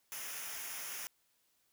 white noise with comb filter, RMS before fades -43 dBFS, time 0.12-1.07 s, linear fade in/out 0 ms, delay 0.24 ms, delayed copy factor -0.65, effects white hiss -75 dBFS RMS until 1.72 s

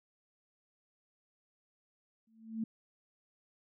sine tone with exponential growth, 223.1 Hz, A3, 24 cents sharp, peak -30 dBFS, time 2.27-2.64 s, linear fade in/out 5 ms, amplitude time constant 79 ms, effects none

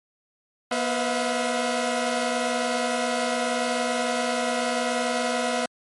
sawtooth tone cluster, 242.1 / 505 / 649 / 716 Hz, B3 / B4 / E5 / F5, -34 / +39 / -27 / +43 cents, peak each -25 dBFS, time 0.71-5.66 s, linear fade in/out 5 ms, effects MP3 48 kbps

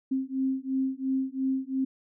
sine beating tone pair, 263.5 / 266.4 Hz, C4 / C4, +12 / +31 cents, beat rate 2.9 Hz, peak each -29 dBFS, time 0.11-1.85 s, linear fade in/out 10 ms, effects none

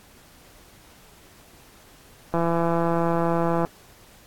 click train, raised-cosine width 1 ms, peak -10 dBFS, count 221, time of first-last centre 2.34-3.65 s, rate 168 Hz, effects pink hiss -52 dBFS RMS until 4.26 s + AAC 64 kbps

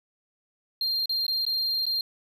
triangle tone with dropouts, 4192 Hz, C8, 2 cents sharp, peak -23 dBFS, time 0.81-2.01 s, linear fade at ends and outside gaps 2 ms, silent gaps 1.058-1.094 / 1.266-1.28 / 1.452-1.465 / 1.855-1.865 s, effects none

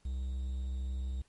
triangle tone with quantisation, 64.8 Hz, C2, 16 cents flat, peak -31 dBFS, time 0.05-1.22 s, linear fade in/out 5 ms, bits 10, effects pink hiss -70 dBFS RMS until 1.28 s + MP3 48 kbps

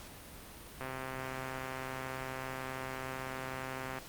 click train, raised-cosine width 0.5 ms, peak -25 dBFS, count 417, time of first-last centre 0.81-3.986 s, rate 131 Hz, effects pink hiss -50 dBFS RMS until 4.08 s + Opus 48 kbps

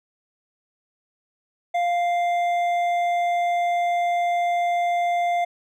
sine tone with hard clipping, 698.5 Hz, F5, in tune, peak -21 dBFS, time 1.74-5.45 s, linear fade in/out 10 ms, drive 7 dB, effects none

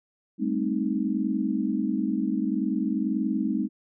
sine chord, A half-diminished seventh, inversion third, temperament equal with one note detuned, 199.54 / 220 / 261.6 / 311.1 Hz, G3 / A3 / C4 / Eb4, +31 / 0 / 0 / 0 cents, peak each -29 dBFS, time 0.38-3.69 s, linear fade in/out 50 ms, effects none

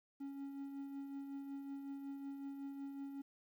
triangle tone with tremolo, 277.2 Hz, C#4, in tune, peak -40 dBFS, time 0.2-3.22 s, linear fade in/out 10 ms, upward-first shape triangle, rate 5.4 Hz, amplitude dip 45%, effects 12-bit

